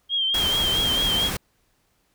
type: tone with vibrato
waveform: sine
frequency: 3200 Hz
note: G7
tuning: 35 cents sharp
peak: -20 dBFS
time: 0.09-1.31 s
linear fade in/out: 50 ms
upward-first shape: triangle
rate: 4.5 Hz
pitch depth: 63 cents each way
type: noise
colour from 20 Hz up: pink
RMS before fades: -28 dBFS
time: 0.34-1.37 s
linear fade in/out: 5 ms
effects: pink hiss -67 dBFS RMS until 2.14 s